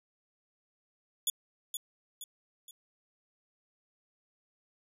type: tone with echo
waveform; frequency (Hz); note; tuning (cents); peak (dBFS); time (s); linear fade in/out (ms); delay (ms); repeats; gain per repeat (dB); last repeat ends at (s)
10% pulse; 3423; A7; -48; -19; 1.27-1.3; 2; 470; 3; -7; 2.71
effects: resampled to 32000 Hz